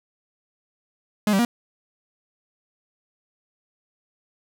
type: tone with pitch steps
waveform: 45% pulse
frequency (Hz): 210.4 / 193.7 / 238.2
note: G#3 / G3 / A#3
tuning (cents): +23 / -20 / +38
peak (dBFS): -17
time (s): 1.27-1.45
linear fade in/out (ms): 2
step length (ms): 60
effects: none